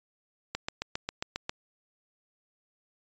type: click train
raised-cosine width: 0.2 ms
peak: -14 dBFS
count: 8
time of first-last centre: 0.55-1.495 s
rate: 7.41 Hz
effects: resampled to 16000 Hz